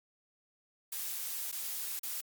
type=noise with dropouts; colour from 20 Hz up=blue; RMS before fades=-38 dBFS; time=0.92-2.21 s; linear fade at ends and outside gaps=5 ms; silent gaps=1.516-1.524 / 1.993-2.032 s; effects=Opus 48 kbps